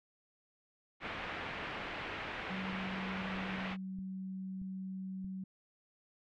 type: low-pass noise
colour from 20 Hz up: white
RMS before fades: -42 dBFS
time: 1-3.77 s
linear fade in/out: 50 ms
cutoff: 2600 Hz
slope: 24 dB/octave
type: tone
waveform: sine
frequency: 189.2 Hz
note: F#3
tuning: 39 cents sharp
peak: -39 dBFS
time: 2.5-5.44 s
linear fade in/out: 5 ms
type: click train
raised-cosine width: 5 ms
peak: -39 dBFS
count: 5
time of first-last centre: 2.73-5.246 s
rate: 1.59 Hz
effects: none